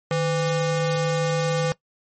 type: ring-modulated tone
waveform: square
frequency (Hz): 329.6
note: E4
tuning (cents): 0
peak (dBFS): -18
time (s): 0.11-1.72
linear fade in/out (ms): 0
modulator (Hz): 176
effects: noise-tail reverb RT60 0.1 s tail -20 dB re dry + MP3 32 kbps